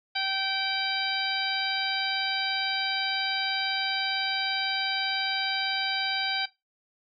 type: harmonic tone with a mistuned harmonic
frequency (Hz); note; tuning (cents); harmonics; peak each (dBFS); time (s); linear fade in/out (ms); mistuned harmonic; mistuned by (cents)
774; G5; -22; 1 / 2 / 3 / 4 / 5 / 6; -33 / -33 / -33 / -33 / -33 / -33; 0.15-6.46; 10; 6; +40
effects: noise-tail reverb RT60 0.2 s tail -18 dB re dry